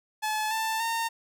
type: tone with pitch steps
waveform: sawtooth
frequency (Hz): 860 / 886.7 / 914.3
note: A5 / A5 / A#5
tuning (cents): -40 / +13 / -34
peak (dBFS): -23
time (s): 0.22-1.09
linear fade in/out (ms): 20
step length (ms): 290
effects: none